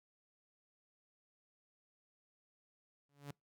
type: tone with exponential growth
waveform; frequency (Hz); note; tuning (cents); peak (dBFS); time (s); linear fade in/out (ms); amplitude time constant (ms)
sawtooth; 142.6; C#3; +49; -38; 3.09-3.31; 2; 47
effects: noise-tail reverb RT60 0.2 s tail -26 dB re dry

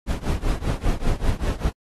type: noise with tremolo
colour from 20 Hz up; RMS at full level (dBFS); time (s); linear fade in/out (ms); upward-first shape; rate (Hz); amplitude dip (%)
brown; -19; 0.06-1.72; 50; triangle; 5.1; 95
effects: AAC 32 kbps

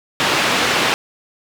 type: band-pass noise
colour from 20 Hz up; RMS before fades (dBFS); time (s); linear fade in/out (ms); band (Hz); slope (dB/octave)
white; -17; 0.2-0.94; 0; 140 to 3000; 12
effects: none

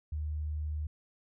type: tone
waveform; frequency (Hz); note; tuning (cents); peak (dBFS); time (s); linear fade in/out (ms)
sine; 76; D#2; -40; -32; 0.12-0.87; 5
effects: none

